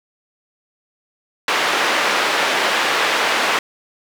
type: band-pass noise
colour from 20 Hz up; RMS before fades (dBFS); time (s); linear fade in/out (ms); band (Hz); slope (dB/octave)
white; -18; 1.48-3.59; 2; 400 to 2400; 12
effects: none